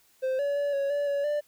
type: tone with pitch steps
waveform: triangle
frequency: 521 / 569 / 573 / 556 / 576 / 566 / 590 Hz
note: C5 / C#5 / D5 / C#5 / D5 / C#5 / D5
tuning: -7 / +45 / -43 / +5 / -34 / +36 / +8 cents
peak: -23 dBFS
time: 0.22-1.41 s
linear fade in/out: 20 ms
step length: 170 ms
effects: white hiss -63 dBFS RMS until 1.47 s